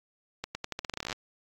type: accelerating click train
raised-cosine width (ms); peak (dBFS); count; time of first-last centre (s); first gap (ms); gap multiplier
0.2; -16; 18; 0.44-1.127; 110; 0.85
effects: AAC 48 kbps